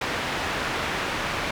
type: low-pass noise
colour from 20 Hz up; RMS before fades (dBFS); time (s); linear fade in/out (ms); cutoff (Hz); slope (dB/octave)
white; -28; 0.01-1.51; 5; 2200; 12
effects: none